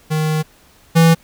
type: tone pair in turn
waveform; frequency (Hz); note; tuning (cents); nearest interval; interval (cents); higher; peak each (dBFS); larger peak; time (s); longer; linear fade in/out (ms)
square; 155.56 / 164.81; D#3 / E3; 0 / 0; minor second; 100; second; -16 / -8; second; 0.1-0.43 / 0.95-1.15; first; 20
effects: pink hiss -50 dBFS RMS until 1.23 s